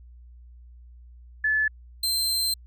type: tone pair in turn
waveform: sine / sawtooth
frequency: 1730 / 4126 Hz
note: A6 / C8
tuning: -30 / -25 cents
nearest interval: octave + minor third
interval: 1505 cents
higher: second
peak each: -20 dBFS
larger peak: neither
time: 1.44-1.68 / 2.03-2.54 s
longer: second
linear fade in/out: 5 ms
effects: added 60 Hz sine -45 dBFS peak until 2.66 s